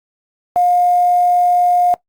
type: tone with quantisation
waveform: sine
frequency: 712 Hz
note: F5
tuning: 33 cents sharp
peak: -10 dBFS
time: 0.56-1.94 s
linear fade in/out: 0 ms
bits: 6
effects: noise-tail reverb RT60 0.1 s tail -19 dB re dry + Opus 48 kbps